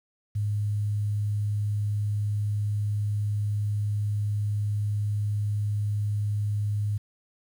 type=tone with quantisation; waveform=sine; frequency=103.83 Hz; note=G#2; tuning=in tune; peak=-24 dBFS; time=0.35-6.98 s; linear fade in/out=10 ms; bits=9; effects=none